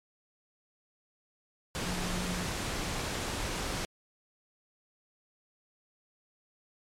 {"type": "tone in noise", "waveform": "sine", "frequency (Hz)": 179.2, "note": "F3", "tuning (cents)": 45, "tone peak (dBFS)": -36, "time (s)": [1.86, 2.45], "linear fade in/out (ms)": 0, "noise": "pink", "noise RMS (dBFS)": -34, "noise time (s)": [1.75, 3.85], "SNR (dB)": -5, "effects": ["low-pass 9000 Hz 12 dB/octave", "MP3 96 kbps"]}